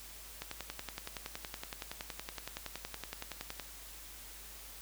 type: click train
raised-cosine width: 0.2 ms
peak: -22 dBFS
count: 35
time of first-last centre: 0.42-3.598 s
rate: 10.7 Hz
effects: added 50 Hz sine -55 dBFS peak until 4.81 s + white hiss -51 dBFS RMS until 4.81 s